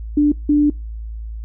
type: tone pair in turn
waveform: sine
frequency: 294.2 / 294.2 Hz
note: D4 / D4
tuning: +3 / +3 cents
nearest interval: unison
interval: 0 cents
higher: neither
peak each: -10 dBFS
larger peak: neither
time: 0.17-0.32 / 0.49-0.7 s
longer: second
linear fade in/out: 5 ms
effects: noise-tail reverb RT60 0.2 s tail -23 dB re dry + added 55 Hz sine -26 dBFS peak until 1.44 s